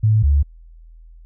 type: tone pair in turn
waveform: sine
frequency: 108.4 / 71.2 Hz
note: A2 / C#2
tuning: -25 / +47 cents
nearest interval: perfect fifth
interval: 728 cents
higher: first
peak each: -11 dBFS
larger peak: neither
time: 0.03-0.23 / 0.23-0.43 s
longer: neither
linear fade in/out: 10 ms
effects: added 41 Hz sine -40 dBFS peak until 1.25 s